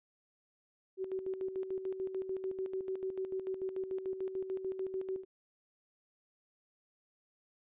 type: tone with tremolo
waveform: sine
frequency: 378.9 Hz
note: F#4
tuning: 41 cents sharp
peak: -33 dBFS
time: 0.97-5.25 s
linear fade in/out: 50 ms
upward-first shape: square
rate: 6.8 Hz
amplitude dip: 60%
effects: resampled to 8000 Hz